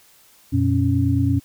sine tone cluster, 91 / 120.1 / 276.2 Hz, F#2 / B2 / C#4, -28 / -48 / -6 cents, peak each -20 dBFS, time 0.52-1.4 s, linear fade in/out 20 ms, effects white hiss -53 dBFS RMS until 1.44 s

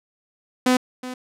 sawtooth tone with echo, 252.9 Hz, B3, 41 cents sharp, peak -11 dBFS, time 0.66-0.77 s, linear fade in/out 5 ms, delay 370 ms, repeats 1, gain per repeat -15 dB, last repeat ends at 1.14 s, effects low-pass 11000 Hz 12 dB/octave

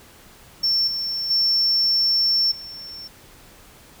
triangle tone with level steps, 5420 Hz, E8, 47 cents sharp, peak -15 / -22 / -14 / -33 dBFS, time 0.63-3.08 s, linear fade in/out 10 ms, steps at 0.87 / 1.3 / 2.51 s, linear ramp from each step 10 ms, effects tanh soft clip ceiling -12 dBFS + pink hiss -48 dBFS RMS until 4 s

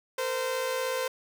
sawtooth tone pair together, 459.4 / 516 Hz, A#4 / C5, -25 / -24 cents, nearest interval major second, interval 201 cents, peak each -31 / -25 dBFS, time 0.18-1.08 s, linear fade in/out 5 ms, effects none

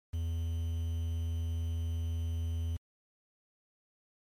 triangle tone with quantisation, 82.8 Hz, E2, 8 cents sharp, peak -29 dBFS, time 0.13-2.77 s, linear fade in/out 10 ms, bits 9, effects MP3 64 kbps

